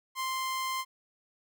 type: tone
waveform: sawtooth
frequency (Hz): 1046.5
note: C6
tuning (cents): 0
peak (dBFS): -27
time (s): 0.15-0.85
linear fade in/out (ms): 50
effects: none